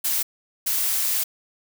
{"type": "noise bursts at uneven times", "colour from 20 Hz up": "blue", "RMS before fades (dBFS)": -23, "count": 2, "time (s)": [[0.04, 0.23], [0.66, 1.24]], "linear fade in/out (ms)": 10, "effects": []}